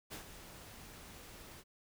pink noise with ADSR envelope, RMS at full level -44 dBFS, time 0.1-1.64 s, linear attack 30 ms, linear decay 100 ms, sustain -9 dB, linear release 50 ms, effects none

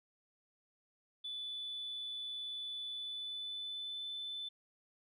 sine tone with pitch glide, 3479 to 3517 Hz, A7 to A7, -20 to -1 cents, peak -39 dBFS, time 1.24-4.49 s, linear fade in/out 10 ms, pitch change +19 cents, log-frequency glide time 2.9-4.07 s, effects tanh soft clip ceiling -35 dBFS

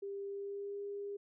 sine tone with pitch glide, 398 to 404 Hz, G4 to G#4, +26 to -48 cents, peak -39 dBFS, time 0.02-1.17 s, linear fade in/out 10 ms, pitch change +26 cents, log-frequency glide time 0.27-0.81 s, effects none

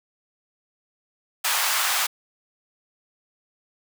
pink high-pass noise, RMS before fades -23 dBFS, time 1.44-2.07 s, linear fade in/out 10 ms, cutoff 860 Hz, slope 24 dB/octave, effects none

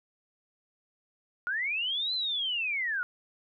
sine linear two-way sweep, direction up then down, 1400 to 4116 to 1400 Hz, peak -28 dBFS, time 1.47-3.03 s, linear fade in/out 0 ms, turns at 2.14 s, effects none

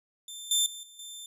20% pulse tone with level steps, 3564 Hz, A7, 22 cents sharp, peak -34 / -17 / -34 / -44 / -35 dBFS, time 0.28-1.26 s, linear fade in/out 2 ms, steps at 0.51 / 0.66 / 0.83 / 0.99 s, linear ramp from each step 2 ms, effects none

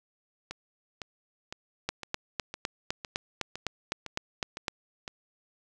two click trains, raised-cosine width 0.2 ms, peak -12 / -20 dBFS, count 12 / 10, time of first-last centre 1.89-4.682 / 0.51-5.079 s, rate 3.94 / 1.97 Hz, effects none

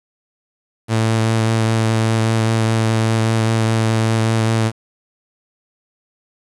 sawtooth tone with vibrato, 112 Hz, A2, 31 cents sharp, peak -10 dBFS, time 0.88-4.72 s, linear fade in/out 50 ms, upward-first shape sine, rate 5 Hz, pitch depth 12 cents each way, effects resampled to 24000 Hz + 7-bit

